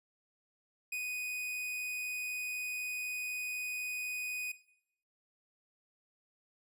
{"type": "tone", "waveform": "45% pulse", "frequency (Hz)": 2488, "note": "D#7", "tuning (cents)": -1, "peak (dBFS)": -35, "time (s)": [0.92, 4.52], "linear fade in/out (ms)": 5, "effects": ["noise-tail reverb RT60 0.7 s tail -17 dB re dry", "resampled to 32000 Hz"]}